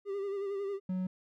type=tone with vibrato; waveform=triangle; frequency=397.6 Hz; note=G4; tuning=25 cents sharp; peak=-31 dBFS; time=0.05-0.8 s; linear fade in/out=50 ms; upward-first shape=sine; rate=11 Hz; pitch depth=43 cents each way
type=tone; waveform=triangle; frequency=185 Hz; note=F#3; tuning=in tune; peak=-29 dBFS; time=0.89-1.07 s; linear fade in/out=5 ms
effects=none